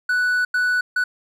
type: tone bursts at uneven times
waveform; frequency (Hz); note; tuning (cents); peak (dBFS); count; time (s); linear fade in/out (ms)
triangle; 1483; F#6; +4; -15; 3; 0.09-0.45 / 0.54-0.81 / 0.96-1.04; 5
effects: none